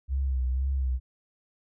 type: tone with vibrato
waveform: sine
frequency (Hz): 65.41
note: C2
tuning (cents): 0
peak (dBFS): -24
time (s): 0.08-1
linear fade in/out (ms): 50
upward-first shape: sine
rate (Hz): 2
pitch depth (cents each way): 65
effects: none